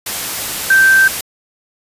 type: tone in noise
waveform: sine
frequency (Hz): 1562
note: G6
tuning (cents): -7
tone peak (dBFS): -6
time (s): 0.7-1.08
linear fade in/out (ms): 5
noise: white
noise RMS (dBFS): -21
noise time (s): 0.06-1.21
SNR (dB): +12
effects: resampled to 32000 Hz